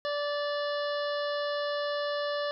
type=harmonic tone with a mistuned harmonic; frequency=582 Hz; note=D5; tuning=16 cents flat; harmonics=1 / 2 / 3 / 5 / 6 / 7 / 8 / 9; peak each=-30 / -37 / -38 / -44 / -44 / -44 / -49 / -48 dBFS; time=0.05-2.51 s; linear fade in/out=0 ms; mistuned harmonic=7; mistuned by=+23 cents; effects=none